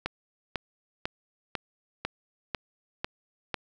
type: click train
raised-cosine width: 0.3 ms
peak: -13 dBFS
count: 8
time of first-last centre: 0.06-3.543 s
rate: 2.01 Hz
effects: none